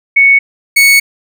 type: tone pair in turn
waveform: sine / 40% pulse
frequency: 2218 / 2218 Hz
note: C#7 / C#7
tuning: 0 / 0 cents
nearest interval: unison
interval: 0 cents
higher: neither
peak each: -3 dBFS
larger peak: neither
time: 0.16-0.39 / 0.76-1 s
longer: second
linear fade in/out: 10 ms
effects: none